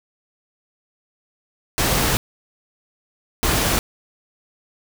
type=noise bursts at uneven times; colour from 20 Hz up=pink; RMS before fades=-19 dBFS; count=2; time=1.78-2.17 / 3.43-3.79 s; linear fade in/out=0 ms; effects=none